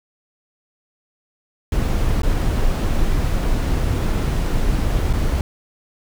brown noise with dropouts, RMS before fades -18 dBFS, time 1.72-5.41 s, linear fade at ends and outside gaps 2 ms, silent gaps 2.219-2.232 / 5.13-5.134 s, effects none

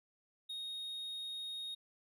triangle tone, 3729 Hz, A#7, in tune, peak -39 dBFS, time 0.49-1.75 s, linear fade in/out 10 ms, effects none

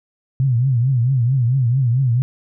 sine tone with vibrato, 125.9 Hz, B2, 34 cents sharp, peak -13 dBFS, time 0.4-2.22 s, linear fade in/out 0 ms, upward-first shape triangle, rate 4.5 Hz, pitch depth 180 cents each way, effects none

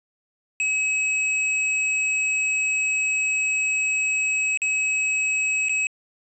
square tone with dropouts, 2560 Hz, D#7, 49 cents sharp, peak -21 dBFS, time 0.6-5.87 s, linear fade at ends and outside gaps 1 ms, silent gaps 4.574-4.618 / 5.686-5.694 s, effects resampled to 22050 Hz

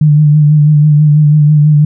sine tone with vibrato, 150 Hz, D3, 37 cents sharp, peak -3 dBFS, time 0.01-1.85 s, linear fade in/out 5 ms, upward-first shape sine, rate 6.1 Hz, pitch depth 35 cents each way, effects none

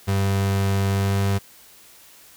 35% pulse tone with pitch glide, 98 to 98.74 Hz, G2 to G2, 0 to +13 cents, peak -17 dBFS, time 0.07-1.39 s, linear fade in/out 20 ms, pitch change +13 cents, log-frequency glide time 0.9-1.23 s, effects white hiss -49 dBFS RMS until 2.36 s

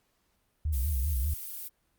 sine tone with vibrato, 69.3 Hz, C#2, in tune, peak -26 dBFS, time 0.65-1.34 s, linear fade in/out 5 ms, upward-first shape sine, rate 5.1 Hz, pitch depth 210 cents each way
violet noise, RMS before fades -39 dBFS, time 0.72-1.69 s, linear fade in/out 20 ms
effects pink hiss -73 dBFS RMS until 1.98 s + Opus 48 kbps

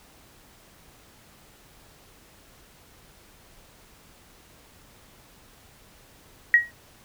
sine tone with exponential decay, 1901 Hz, A#6, 33 cents sharp, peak -9 dBFS, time 6.54-6.71 s, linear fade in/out 1 ms, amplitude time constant 35 ms, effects pink hiss -54 dBFS RMS until 7.04 s

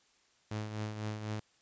sawtooth tone with tremolo, 107.1 Hz, A2, 46 cents flat, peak -30 dBFS, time 0.51-1.4 s, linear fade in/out 5 ms, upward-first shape triangle, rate 4 Hz, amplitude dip 60%, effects white hiss -69 dBFS RMS until 1.61 s + resampled to 16000 Hz

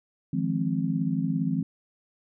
sine chord, F minor seventh, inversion third, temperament just, 157.15 / 174.61 / 209.5 / 261.9 Hz, Eb3 / F3 / Ab3 / C4, +18 / 0 / +15 / +2 cents, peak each -29 / -29 / -31 / -29 dBFS, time 0.33-1.63 s, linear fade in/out 5 ms, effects none

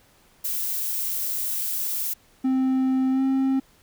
violet noise, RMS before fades -27 dBFS, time 0.44-2.14 s, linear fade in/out 10 ms
triangle tone with pitch glide, 261.6 to 266.6 Hz, C4 to C4, 0 to +33 cents, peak -17 dBFS, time 2.44-3.6 s, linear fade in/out 10 ms, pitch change +33 cents, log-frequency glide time 3.11-3.22 s
effects pink hiss -58 dBFS RMS until 3.82 s

